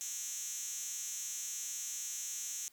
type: tone with high-pass filter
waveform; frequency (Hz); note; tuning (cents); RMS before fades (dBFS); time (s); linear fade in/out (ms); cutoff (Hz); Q
5% pulse; 238.7; A#3; +41; -41; 0.01-2.68; 0; 6100; 3.3
effects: white hiss -66 dBFS RMS until 2.72 s